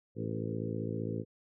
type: harmonic tone with a mistuned harmonic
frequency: 55.3 Hz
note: A1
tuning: 9 cents sharp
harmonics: 2 / 3 / 4 / 5 / 6 / 7 / 8 / 9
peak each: -38 / -40 / -41 / -42 / -43 / -43 / -44 / -45 dBFS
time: 0.15-1.25 s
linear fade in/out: 50 ms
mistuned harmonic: 8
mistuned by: +26 cents
effects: none